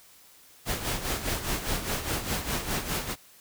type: noise with tremolo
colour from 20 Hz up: pink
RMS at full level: -28 dBFS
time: 0.65-3.16 s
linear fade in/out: 50 ms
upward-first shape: sine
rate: 4.9 Hz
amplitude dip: 65%
effects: white hiss -55 dBFS RMS until 3.4 s